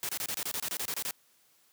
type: noise bursts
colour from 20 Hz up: white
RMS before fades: -34 dBFS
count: 13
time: 0.03-1.109 s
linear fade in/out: 0 ms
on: 59 ms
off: 26 ms
effects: white hiss -66 dBFS RMS until 1.72 s + high-pass 100 Hz 12 dB/octave